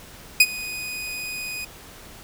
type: tone with ADSR envelope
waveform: sawtooth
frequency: 2489 Hz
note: D#7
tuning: in tune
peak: -5 dBFS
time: 0.4-1.65 s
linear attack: 5 ms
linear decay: 48 ms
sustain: -21 dB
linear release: 7 ms
effects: pink hiss -44 dBFS RMS until 2.23 s